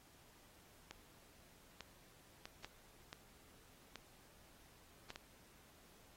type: clicks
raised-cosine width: 0.2 ms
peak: -30 dBFS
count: 8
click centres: 0.91 / 1.807 / 2.455 / 2.646 / 3.129 / 3.957 / 5.104 / 5.159 s
effects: pink hiss -66 dBFS RMS until 6.16 s + AAC 48 kbps